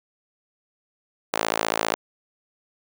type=tone with high-pass filter; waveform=sawtooth; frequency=55 Hz; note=A1; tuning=in tune; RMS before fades=-25 dBFS; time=1.33-1.95 s; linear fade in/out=5 ms; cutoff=590 Hz; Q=1; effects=none